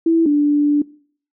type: tone pair in turn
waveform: sine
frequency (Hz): 329.6 / 292.6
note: E4 / D4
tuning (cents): 0 / -6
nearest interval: major second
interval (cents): 206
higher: first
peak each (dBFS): -11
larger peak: neither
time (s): 0.06-0.26 / 0.26-0.82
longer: second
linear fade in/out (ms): 5
effects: noise-tail reverb RT60 0.5 s tail -21 dB re dry